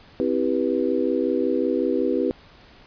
sine chord, C major seventh, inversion none, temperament just, 261.6 / 327 / 392.4 / 490.5 Hz, C4 / E4 / G4 / B4, 0 / -14 / +2 / -12 cents, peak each -25 dBFS, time 0.2-2.31 s, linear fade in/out 0 ms, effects pink hiss -50 dBFS RMS until 2.86 s + resampled to 11025 Hz

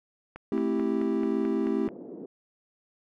click train, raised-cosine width 0.5 ms, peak -26 dBFS, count 8, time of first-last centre 0.36-1.888 s, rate 4.58 Hz
triangle chord, A minor seventh, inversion none, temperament equal with one note detuned, 220 / 264.8 / 329.6 / 392 Hz, A3 / C4 / E4 / G4, 0 / +21 / 0 / 0 cents, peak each -28 dBFS, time 0.52-1.88 s, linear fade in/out 2 ms
white band-pass noise, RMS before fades -42 dBFS, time 1.87-2.26 s, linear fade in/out 5 ms, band 220 to 410 Hz, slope 24 dB/octave
effects none

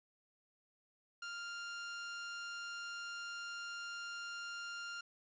sawtooth tone, 1396.9 Hz, F6, in tune, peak -39 dBFS, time 1.22-5.01 s, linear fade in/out 5 ms, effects resampled to 16000 Hz + 11-bit

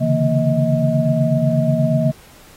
sine tone cluster, 137 / 145.2 / 164.1 / 231.9 / 634 Hz, C#3 / D3 / E3 / A#3 / D#5, -20 / -19 / -8 / -9 / +32 cents, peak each -20 dBFS, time 0-2.12 s, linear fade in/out 20 ms, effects pink hiss -46 dBFS RMS until 2.56 s + AAC 48 kbps

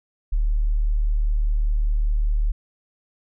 sine tone, 37.47 Hz, D1, 36 cents sharp, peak -17 dBFS, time 0.32-2.52 s, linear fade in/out 10 ms, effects none

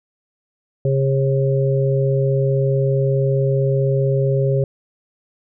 harmonic tone, 135.4 Hz, C#3, 40 cents flat, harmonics 1 / 3 / 4, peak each -16 / -21 / -22 dBFS, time 0.85-4.64 s, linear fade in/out 2 ms, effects none

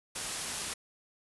white low-pass noise, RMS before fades -38 dBFS, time 0.15-0.74 s, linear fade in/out 10 ms, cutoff 11000 Hz, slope 96 dB/octave, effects none

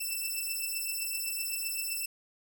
5% pulse beating tone pair, 2654 / 2661.8 Hz, E7 / E7, +11 / +16 cents, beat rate 7.8 Hz, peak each -26 dBFS, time 0-2.06 s, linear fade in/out 10 ms, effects none

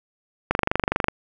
click train, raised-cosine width 0.5 ms, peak -4 dBFS, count 15, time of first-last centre 0.51-1.084 s, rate 24.4 Hz, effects none

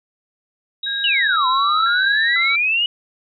sine tone with pitch glide, 3813 to 3911 Hz, A#7 to B7, +38 to -18 cents, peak -22 dBFS, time 0.83-2.56 s, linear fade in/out 5 ms, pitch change +44 cents, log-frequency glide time 1.34-1.62 s
sine tone with vibrato, 1480 Hz, F#6, in tune, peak -24 dBFS, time 0.86-2.56 s, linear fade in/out 10 ms, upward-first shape square, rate 1 Hz, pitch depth 160 cents each way
sine exponential two-way sweep, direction down then up, 3030 to 1000 to 2952 Hz, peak -15 dBFS, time 1.04-2.86 s, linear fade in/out 2 ms, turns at 1.47 s
effects none

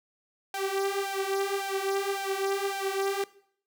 sawtooth tone with flanger, 392 Hz, G4, in tune, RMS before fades -30 dBFS, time 0.54-3.24 s, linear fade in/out 2 ms, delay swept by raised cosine 1.2 to 5.3 ms, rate 1.8 Hz, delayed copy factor +0.8, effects noise-tail reverb RT60 0.6 s tail -19 dB re dry

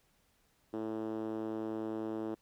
5% pulse tone with band-pass filter, 110 Hz, A2, in tune, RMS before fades -38 dBFS, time 0.73-2.35 s, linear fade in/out 10 ms, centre 320 Hz, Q 2.5, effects pink hiss -72 dBFS RMS until 2.41 s

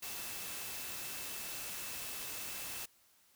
sine tone in noise, 2637 Hz, E7, in tune, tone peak -53 dBFS, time 0.02-2.86 s, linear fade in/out 10 ms, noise white, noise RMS -43 dBFS, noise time 0.02-2.86 s, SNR -13 dB, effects white hiss -68 dBFS RMS until 3.35 s

